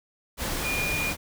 sine tone in noise, 2428 Hz, D#7, 43 cents flat, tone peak -27 dBFS, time 0.62-1.14 s, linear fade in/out 50 ms, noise pink, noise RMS -30 dBFS, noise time 0.37-1.17 s, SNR 0 dB, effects none

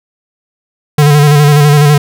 square tone with vibrato, 146.83 Hz, D3, in tune, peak -4 dBFS, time 0.98-1.98 s, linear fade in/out 5 ms, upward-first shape square, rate 12 Hz, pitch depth 34 cents each way, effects none

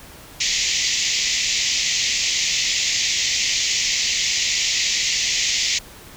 white band-pass noise, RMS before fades -21 dBFS, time 0.4-5.79 s, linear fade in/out 10 ms, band 1900 to 7100 Hz, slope 96 dB/octave, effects pink hiss -42 dBFS RMS until 6.16 s

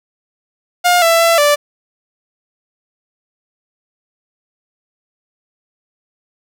sawtooth tone with pitch steps, 710 / 666 / 670 / 585 Hz, F5 / E5 / E5 / D5, +28 / +18 / +28 / -7 cents, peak -5 dBFS, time 0.84-1.56 s, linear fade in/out 20 ms, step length 180 ms, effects none

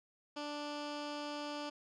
15% pulse tone with low-pass filter, 293.7 Hz, D4, in tune, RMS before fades -42 dBFS, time 0.36-1.7 s, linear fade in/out 10 ms, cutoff 4900 Hz, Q 1.8, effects none

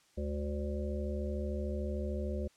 harmonic tone with a mistuned harmonic, 73.42 Hz, D2, in tune, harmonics 1 / 3 / 5 / 7 / 8, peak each -35 / -40 / -42 / -43 / -44 dBFS, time 0.17-2.48 s, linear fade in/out 10 ms, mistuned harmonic 3, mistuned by -73 cents, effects white hiss -67 dBFS RMS until 2.56 s + low-pass 8000 Hz 12 dB/octave

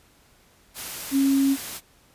sine tone in noise, 273.4 Hz, C#4, 24 cents flat, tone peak -17 dBFS, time 1.11-1.57 s, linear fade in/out 50 ms, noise white, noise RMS -34 dBFS, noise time 0.74-1.81 s, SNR +14 dB, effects pink hiss -58 dBFS RMS until 2.14 s + resampled to 32000 Hz

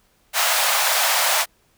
pink high-pass noise, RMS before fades -19 dBFS, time 0.33-1.46 s, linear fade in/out 50 ms, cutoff 610 Hz, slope 48 dB/octave, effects pink hiss -61 dBFS RMS until 1.77 s

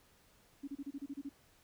sine tone bursts, 280 Hz, C#4, 18 cents sharp, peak -39 dBFS, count 9, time 0.63-1.293 s, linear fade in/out 10 ms, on 47 ms, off 30 ms, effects pink hiss -67 dBFS RMS until 1.63 s

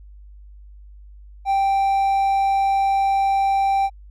triangle tone, 784 Hz, G5, in tune, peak -14 dBFS, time 1.45-3.9 s, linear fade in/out 50 ms, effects added 50 Hz sine -40 dBFS peak until 4.1 s

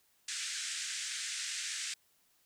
white band-pass noise, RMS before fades -39 dBFS, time 0.28-1.94 s, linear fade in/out 5 ms, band 1500 to 8500 Hz, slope 48 dB/octave, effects white hiss -71 dBFS RMS until 2.45 s

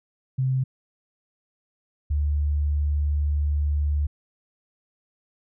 sine tone pair in turn, 130.81 / 73.41 Hz, C3 / D2, 0 / 0 cents, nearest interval minor seventh, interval 1000 cents, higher first, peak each -20 dBFS, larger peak neither, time 0.38-0.64 / 2.1-4.07 s, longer second, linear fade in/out 10 ms, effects none

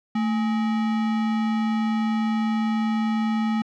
sine tone with sample-and-hold, 221.3 Hz, A3, 10 cents sharp, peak -20 dBFS, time 0.15-3.62 s, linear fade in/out 5 ms, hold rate 1050 Hz, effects low-pass 3000 Hz 12 dB/octave

